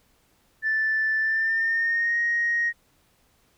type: tone with pitch glide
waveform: sine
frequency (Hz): 1760 to 1875.5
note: A6 to A#6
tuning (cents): 0 to +10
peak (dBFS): -20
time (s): 0.62-2.73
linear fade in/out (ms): 50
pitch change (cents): +110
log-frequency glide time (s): 1.19-2.19
effects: tanh soft clip ceiling -16 dBFS + pink hiss -64 dBFS RMS until 3.57 s